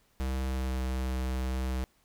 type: tone with pitch glide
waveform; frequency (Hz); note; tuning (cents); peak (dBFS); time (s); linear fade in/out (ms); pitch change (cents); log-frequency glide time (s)
square; 65.41 to 64.4; C2 to C2; 0 to -27; -30; 0.2-1.84; 0; -27; 0.44-0.82
effects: pink hiss -68 dBFS RMS until 2.04 s